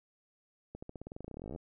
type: accelerating click train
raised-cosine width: 2 ms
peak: -30 dBFS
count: 25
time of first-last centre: 0.75-1.561 s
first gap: 75 ms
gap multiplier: 0.92
effects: none